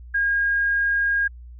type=tone; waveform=sine; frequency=1626 Hz; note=G#6; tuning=37 cents flat; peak=-18 dBFS; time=0.14-1.28 s; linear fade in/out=10 ms; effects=added 60 Hz sine -38 dBFS peak until 1.59 s